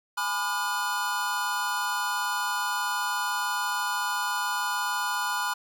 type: chord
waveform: square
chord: G# diminished seventh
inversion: none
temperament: just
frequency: 830.6 / 996.7 / 1196.1 / 1435.3 Hz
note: G#5 / B5 / D6 / F6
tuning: 0 / +16 / +31 / +47 cents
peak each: -36 / -31 / -36 / -31 dBFS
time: 0.17-5.54 s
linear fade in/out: 10 ms
effects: none